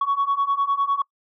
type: beating tone pair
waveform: sine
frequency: 1111 / 1120.9 Hz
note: C#6 / C#6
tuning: +4 / +19 cents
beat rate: 9.9 Hz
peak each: -22 / -20 dBFS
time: 0.01-1.02 s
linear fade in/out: 5 ms
effects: noise-tail reverb RT60 0.1 s tail -26 dB re dry + tanh soft clip ceiling -14 dBFS